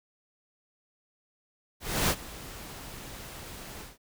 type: noise with ADSR envelope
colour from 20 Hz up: pink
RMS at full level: -24 dBFS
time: 1.8-3.98 s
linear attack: 300 ms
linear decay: 50 ms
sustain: -19 dB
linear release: 170 ms
effects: none